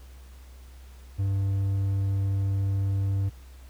triangle tone, 98 Hz, G2, in tune, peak -21 dBFS, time 1.18-3.3 s, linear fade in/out 20 ms, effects added 64 Hz sine -44 dBFS peak until 3.69 s + pink hiss -57 dBFS RMS until 3.69 s

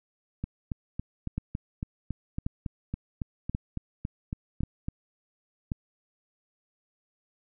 two click trains, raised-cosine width 5 ms, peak -19 / -17 dBFS, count 17 / 5, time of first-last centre 0.44-4.884 / 1.38-5.718 s, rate 3.6 / 0.922 Hz, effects none

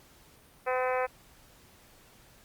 harmonic tone, 254.8 Hz, C4, 46 cents flat, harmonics 2 / 3 / 4 / 5 / 6 / 7 / 8 / 9 / 10, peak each -29 / -33 / -35 / -37 / -39 / -40 / -41 / -42 / -43 dBFS, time 0.66-1.07 s, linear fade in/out 20 ms, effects pink hiss -58 dBFS RMS until 2.44 s + Opus 48 kbps

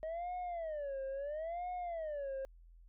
sine tone with vibrato, 622.3 Hz, D#5, in tune, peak -35 dBFS, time 0.03-2.45 s, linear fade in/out 0 ms, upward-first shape sine, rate 0.74 Hz, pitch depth 260 cents each way, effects tanh soft clip ceiling -37 dBFS + added 42 Hz sine -56 dBFS peak until 2.88 s

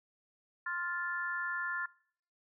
harmonic tone, 350 Hz, F4, 4 cents sharp, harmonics 3 / 4 / 5, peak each -41 / -38 / -37 dBFS, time 0.66-1.86 s, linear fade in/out 5 ms, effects noise-tail reverb RT60 0.6 s tail -22 dB re dry

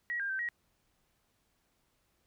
sine tone with pitch steps, 1912 / 1602 / 1551 / 1900 Hz, A#6 / G6 / G6 / A#6, +43 / +37 / -19 / +33 cents, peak -32 dBFS, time 0.1-0.488 s, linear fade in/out 0 ms, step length 97 ms, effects pink hiss -75 dBFS RMS until 2.26 s

